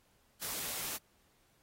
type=noise; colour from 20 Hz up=white; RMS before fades=-39 dBFS; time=0.41-0.98 s; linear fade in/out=20 ms; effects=pink hiss -71 dBFS RMS until 1.62 s + AAC 48 kbps